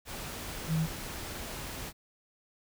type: tone in noise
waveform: sine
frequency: 160 Hz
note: D#3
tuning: 49 cents sharp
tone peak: -26 dBFS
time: 0.67-0.88 s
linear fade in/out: 50 ms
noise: pink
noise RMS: -40 dBFS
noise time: 0.05-1.93 s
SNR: +11 dB
effects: none